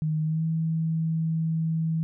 sine tone with pitch glide, 155.56 to 161.6 Hz, D#3 to E3, 0 to -34 cents, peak -23 dBFS, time 0.02-2.03 s, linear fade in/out 0 ms, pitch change +66 cents, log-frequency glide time 0.23-0.44 s, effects none

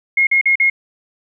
sine tone bursts, 2153 Hz, C7, 49 cents sharp, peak -10 dBFS, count 4, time 0.17-0.699 s, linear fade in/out 5 ms, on 100 ms, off 43 ms, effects none

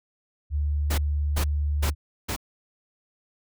sine tone, 73.42 Hz, D2, in tune, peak -22 dBFS, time 0.5-1.95 s, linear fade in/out 50 ms
pink noise bursts, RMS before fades -29 dBFS, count 4, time 0.9-2.364 s, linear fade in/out 10 ms, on 81 ms, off 380 ms
effects none

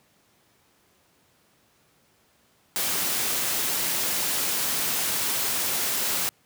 white noise, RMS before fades -26 dBFS, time 2.76-6.29 s, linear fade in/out 0 ms, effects pink hiss -63 dBFS RMS until 6.45 s + high-pass 100 Hz 12 dB/octave

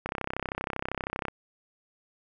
click train, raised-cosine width 0.5 ms, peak -15 dBFS, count 41, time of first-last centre 0.06-1.283 s, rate 32.7 Hz, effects none

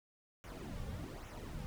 brown noise with flanger, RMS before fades -45 dBFS, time 0.44-1.66 s, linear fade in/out 0 ms, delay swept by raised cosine 0.22 to 3.12 ms, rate 1.2 Hz, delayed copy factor -0.65, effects none

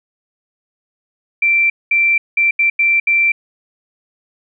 sine tone bursts at uneven times, 2349 Hz, D7, in tune, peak -10 dBFS, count 6, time 1.42-1.7 / 1.91-2.18 / 2.37-2.51 / 2.59-2.7 / 2.79-3 / 3.07-3.32 s, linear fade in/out 5 ms, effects none

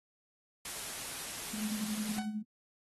white noise, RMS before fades -41 dBFS, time 0.65-2.19 s, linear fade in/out 2 ms
sine tone with tremolo, 212.9 Hz, G#3, 43 cents sharp, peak -32 dBFS, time 1.53-2.43 s, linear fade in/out 10 ms, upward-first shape sine, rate 11 Hz, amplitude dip 60%
sawtooth tone with exponential decay, 750 Hz, F#5, 23 cents sharp, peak -33 dBFS, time 2.18-2.42 s, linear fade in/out 5 ms, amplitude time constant 51 ms
effects AAC 32 kbps

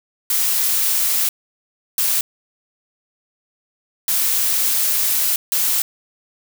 blue noise bursts at uneven times, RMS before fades -18 dBFS, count 4, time 0.3-1.29 / 1.98-2.21 / 4.08-5.36 / 5.52-5.82 s, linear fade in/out 2 ms, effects none

